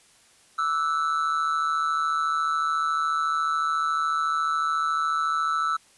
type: tone with amplitude modulation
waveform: triangle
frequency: 1318.5 Hz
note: E6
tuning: in tune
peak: -17 dBFS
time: 0.58-5.77 s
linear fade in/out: 10 ms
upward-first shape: sine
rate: 154 Hz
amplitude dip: 75%
effects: white hiss -57 dBFS RMS until 5.97 s + resampled to 24000 Hz